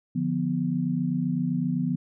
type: chord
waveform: sine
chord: B diminished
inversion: first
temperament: equal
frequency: 146.83 / 174.61 / 246.9 Hz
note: D3 / F3 / B3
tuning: 0 / 0 / 0 cents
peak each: -30 / -27 / -27 dBFS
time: 0.15-1.96 s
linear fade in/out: 10 ms
effects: none